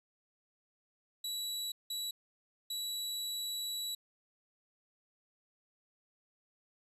sawtooth tone bursts at uneven times, 3922 Hz, B7, 13 cents flat, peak -33 dBFS, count 3, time 1.24-1.72 / 1.9-2.11 / 2.7-3.95 s, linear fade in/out 5 ms, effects resampled to 32000 Hz

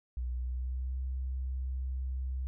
sine tone with pitch glide, 61.5 to 64.71 Hz, B1 to C2, -7 to -19 cents, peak -32 dBFS, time 0.17-2.47 s, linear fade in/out 0 ms, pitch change +88 cents, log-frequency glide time 0.32-0.97 s, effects none

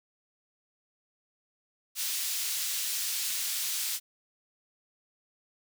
pink high-pass noise, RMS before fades -32 dBFS, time 1.95-4 s, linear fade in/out 50 ms, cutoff 3800 Hz, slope 12 dB/octave, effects none

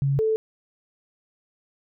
sine tone pair in turn, 138.59 / 439.2 Hz, C#3 / A4, 0 / -3 cents, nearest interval octave + minor sixth, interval 1997 cents, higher second, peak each -19 dBFS, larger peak neither, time 0.02-0.19 / 0.19-0.36 s, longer neither, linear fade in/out 0 ms, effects none

